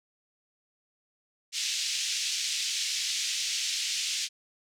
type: band-pass noise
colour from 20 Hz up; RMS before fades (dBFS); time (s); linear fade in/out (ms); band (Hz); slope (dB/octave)
white; -31; 1.52-4.29; 50; 2500 to 6600; 24
effects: none